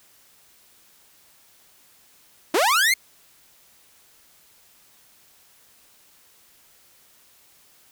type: linear sweep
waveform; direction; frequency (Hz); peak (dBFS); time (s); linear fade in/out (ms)
sawtooth; up; 283.6 to 2178; -13; 2.54-2.94; 5
effects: white hiss -56 dBFS RMS until 7.91 s